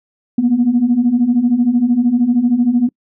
sine beating tone pair, 233.1 / 246.1 Hz, A#3 / B3, 0 / -6 cents, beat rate 13 Hz, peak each -15 / -11 dBFS, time 0.38-2.89 s, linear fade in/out 5 ms, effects noise-tail reverb RT60 0.1 s tail -26 dB re dry + tanh soft clip ceiling -4 dBFS

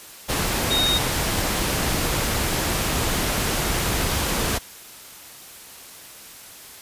sine tone in noise, 3729 Hz, A#7, in tune, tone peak -19 dBFS, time 0.7-0.99 s, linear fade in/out 20 ms, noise pink, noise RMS -23 dBFS, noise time 0.28-4.59 s, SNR +1 dB, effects white hiss -42 dBFS RMS until 6.81 s + resampled to 32000 Hz

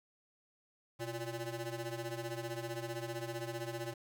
20% pulse ring-modulated tone, 233.4 Hz, A#3, 2 cents sharp, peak -31 dBFS, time 0.99-3.94 s, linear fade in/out 10 ms, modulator 109 Hz, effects none

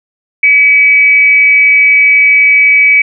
sine tone with frequency modulation, 2278 Hz, C#7, 47 cents sharp, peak -3 dBFS, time 0.43-3.02 s, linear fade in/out 5 ms, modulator 279 Hz, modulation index 0.27, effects none

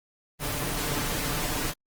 pink noise with comb filter, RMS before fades -29 dBFS, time 0.39-1.74 s, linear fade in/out 50 ms, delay 6.8 ms, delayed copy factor +0.55, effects Opus 24 kbps

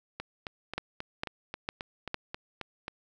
two click trains, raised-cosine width 0.3 ms, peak -15 / -20 dBFS, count 4 / 11, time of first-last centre 0.78-2.144 / 0.2-2.881 s, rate 2.2 / 3.73 Hz, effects none

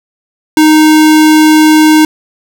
square tone, 310 Hz, D#4, 6 cents flat, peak -3 dBFS, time 0.57-2.05 s, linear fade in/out 2 ms, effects none

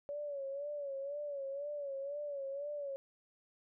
sine tone with vibrato, 566 Hz, C#5, 36 cents sharp, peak -38 dBFS, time 0.09-2.96 s, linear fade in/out 0 ms, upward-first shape sine, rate 2 Hz, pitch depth 73 cents each way, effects none

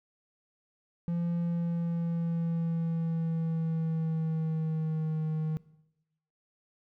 triangle tone with pitch glide, 171 to 156.81 Hz, F3 to D#3, -36 to +14 cents, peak -26 dBFS, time 1.08-5.57 s, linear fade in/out 0 ms, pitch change -150 cents, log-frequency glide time 1.39-5.24 s, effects noise-tail reverb RT60 0.9 s tail -20 dB re dry

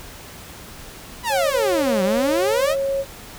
sawtooth exponential two-way sweep, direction down then up, 1015 to 185 to 678 Hz, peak -16 dBFS, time 1.23-2.76 s, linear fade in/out 50 ms, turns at 2.03 s
sine tone, 548 Hz, C#5, 20 cents flat, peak -19 dBFS, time 1.29-3.05 s, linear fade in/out 50 ms
effects pink hiss -39 dBFS RMS until 3.38 s

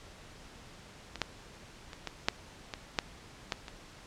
clicks, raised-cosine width 0.2 ms, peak -22 / -11 / -26 / -18 / -7 / -19 / -9 / -13 / -25 dBFS, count 9, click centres 1.157 / 1.217 / 1.932 / 2.073 / 2.285 / 2.738 / 2.988 / 3.522 / 3.682 s, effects pink hiss -52 dBFS RMS until 4.06 s + low-pass 7000 Hz 12 dB/octave

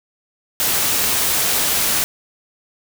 white noise, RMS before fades -18 dBFS, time 0.6-2.04 s, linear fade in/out 0 ms, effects none

